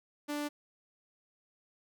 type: tone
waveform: sawtooth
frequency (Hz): 293.7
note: D4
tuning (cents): 0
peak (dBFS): -30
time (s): 0.28-0.49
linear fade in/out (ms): 20
effects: none